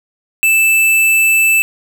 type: tone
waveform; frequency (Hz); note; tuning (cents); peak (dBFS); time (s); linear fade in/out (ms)
square; 2640; E7; +2; -9; 0.43-1.62; 0
effects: none